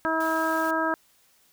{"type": "harmonic tone", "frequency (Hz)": 321.8, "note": "E4", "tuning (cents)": -42, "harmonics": [1, 2, 3, 4, 5], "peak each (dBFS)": [-29, -29, -29, -29, -29], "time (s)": [0.05, 0.94], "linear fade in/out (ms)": 0}
{"type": "noise", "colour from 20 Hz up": "white", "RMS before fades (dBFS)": -43, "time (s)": [0.2, 0.71], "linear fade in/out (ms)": 5}
{"effects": ["white hiss -62 dBFS RMS until 1.52 s"]}